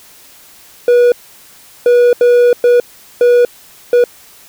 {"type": "tone bursts at uneven times", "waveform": "triangle", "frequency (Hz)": 484.9, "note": "B4", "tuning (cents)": -32, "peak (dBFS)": -3, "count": 6, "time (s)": [[0.88, 1.12], [1.86, 2.13], [2.21, 2.53], [2.64, 2.8], [3.21, 3.45], [3.93, 4.04]], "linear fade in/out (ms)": 2, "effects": ["white hiss -41 dBFS RMS until 4.48 s"]}